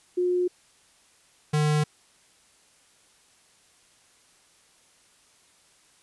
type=tone pair in turn; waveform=sine / square; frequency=358.9 / 150.9 Hz; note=F4 / D3; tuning=+47 / +47 cents; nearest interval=octave + minor third; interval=1500 cents; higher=first; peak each=-21 dBFS; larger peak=neither; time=0.17-0.48 / 1.53-1.84 s; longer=neither; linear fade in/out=10 ms; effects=white hiss -60 dBFS RMS until 6.02 s + resampled to 24000 Hz

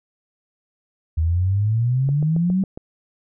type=exponential sweep; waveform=sine; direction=up; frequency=77.78 to 196 Hz; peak=-16 dBFS; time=1.17-2.64 s; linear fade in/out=10 ms
type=click train; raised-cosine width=2 ms; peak=-19 dBFS; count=6; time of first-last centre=2.09-2.775 s; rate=7.3 Hz
effects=none

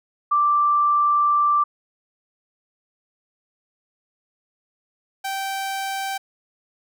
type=tone pair in turn; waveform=sine / sawtooth; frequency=1174.7 / 778.4 Hz; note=D6 / G5; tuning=0 / -12 cents; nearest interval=perfect fifth; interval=712 cents; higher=first; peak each=-15 / -21 dBFS; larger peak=first; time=0.31-1.64 / 5.24-6.18 s; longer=first; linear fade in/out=10 ms; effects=none

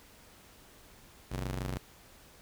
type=ring-modulated tone; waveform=sawtooth; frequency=92.5 Hz; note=F#2; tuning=in tune; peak=-27 dBFS; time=1.31-1.78 s; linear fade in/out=10 ms; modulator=33.2 Hz; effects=pink hiss -57 dBFS RMS until 2.41 s

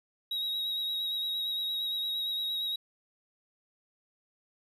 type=tone with vibrato; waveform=triangle; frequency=3818 Hz; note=A#7; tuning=41 cents sharp; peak=-29 dBFS; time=0.31-2.76 s; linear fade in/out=5 ms; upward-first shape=sine; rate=8.7 Hz; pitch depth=23 cents each way; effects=none

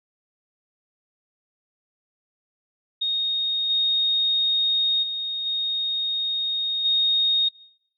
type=tone with level steps; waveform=sine; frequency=3718 Hz; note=A#7; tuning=5 cents flat; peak=-21 / -18 / -25 / -22 / -17 dBFS; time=3.01-7.49 s; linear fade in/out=10 ms; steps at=3.69 / 5.02 / 5.45 / 6.84 s; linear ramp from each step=20 ms; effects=noise-tail reverb RT60 0.8 s tail -24 dB re dry

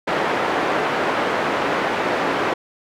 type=band-pass noise; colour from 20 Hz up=pink; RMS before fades=-21 dBFS; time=0.07-2.54 s; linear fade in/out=10 ms; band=350 to 1800 Hz; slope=12 dB/octave; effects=none

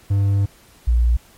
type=tone pair in turn; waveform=triangle / sine; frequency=99.5 / 59.01 Hz; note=G2 / A#1; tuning=+26 / +22 cents; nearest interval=major sixth; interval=904 cents; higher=first; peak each=-12 dBFS; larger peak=neither; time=0.1-0.46 / 0.87-1.17 s; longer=first; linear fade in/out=10 ms; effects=pink hiss -50 dBFS RMS until 1.37 s + MP3 64 kbps

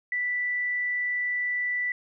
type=tone; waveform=sine; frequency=1973 Hz; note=B6; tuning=2 cents flat; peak=-25 dBFS; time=0.12-1.92 s; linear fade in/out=2 ms; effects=none

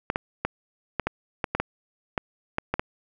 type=clicks; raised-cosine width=0.5 ms; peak=-9 dBFS; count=12; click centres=0.101 / 0.159 / 0.45 / 0.997 / 1.07 / 1.442 / 1.55 / 1.6 / 2.178 / 2.584 / 2.74 / 2.795 s; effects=none

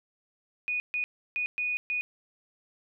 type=tone bursts at uneven times; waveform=sine; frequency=2475 Hz; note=D#7; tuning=10 cents flat; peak=-27 dBFS; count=5; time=0.68-0.8 / 0.94-1.04 / 1.36-1.46 / 1.58-1.77 / 1.9-2.01 s; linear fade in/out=0 ms; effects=none

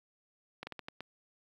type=slowing click train; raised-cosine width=0.3 ms; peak=-25 dBFS; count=6; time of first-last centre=0.63-1.006 s; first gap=40 ms; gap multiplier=1.32; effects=high-pass 100 Hz 12 dB/octave + 10-bit

